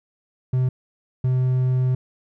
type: tone bursts at uneven times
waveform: triangle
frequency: 128 Hz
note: C3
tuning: 38 cents flat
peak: -15 dBFS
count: 2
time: 0.53-0.69 / 1.24-1.95 s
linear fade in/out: 5 ms
effects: none